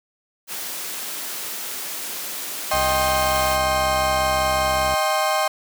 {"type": "high-pass noise", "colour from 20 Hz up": "white", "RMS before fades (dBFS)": -30, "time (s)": [0.47, 3.58], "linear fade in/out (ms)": 50, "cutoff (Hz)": 220, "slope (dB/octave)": 12}
{"type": "chord", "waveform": "35% pulse", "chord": "C minor", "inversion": "first", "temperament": "equal with one note detuned", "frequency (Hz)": [622.3, 784, 1064.8], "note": ["Eb5", "G5", "C6"], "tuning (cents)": [0, 0, 30], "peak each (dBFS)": [-21, -21, -22], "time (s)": [2.71, 5.48], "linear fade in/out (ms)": 5}
{"type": "tone", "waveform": "sawtooth", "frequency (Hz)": 65.41, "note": "C2", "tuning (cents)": 0, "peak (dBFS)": -25, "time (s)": [2.73, 4.95], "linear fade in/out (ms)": 10}
{"effects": []}